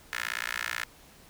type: tone with high-pass filter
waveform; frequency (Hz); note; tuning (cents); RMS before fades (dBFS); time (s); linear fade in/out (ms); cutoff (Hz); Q
15% pulse; 58.4; A#1; +4; -34; 0.13-0.84; 0; 1700; 2.8
effects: pink hiss -55 dBFS RMS until 1.29 s